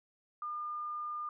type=tone; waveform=sine; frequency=1208 Hz; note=D6; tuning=48 cents sharp; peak=-36 dBFS; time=0.42-1.29 s; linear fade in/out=2 ms; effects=none